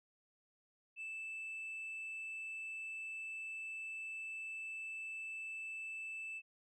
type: tone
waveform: sine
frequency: 2637 Hz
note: E7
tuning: in tune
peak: -40 dBFS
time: 0.96-6.42 s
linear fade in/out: 50 ms
effects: tanh soft clip ceiling -41 dBFS